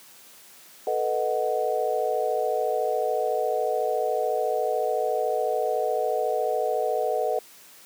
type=chord; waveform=sine; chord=B dominant seventh; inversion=third; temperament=equal with one note detuned; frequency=440 / 493.9 / 624.1 / 740 Hz; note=A4 / B4 / D#5 / F#5; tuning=0 / 0 / +5 / 0 cents; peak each=-28 dBFS; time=0.87-7.39 s; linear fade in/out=2 ms; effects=white hiss -50 dBFS RMS until 7.85 s + high-pass 150 Hz 12 dB/octave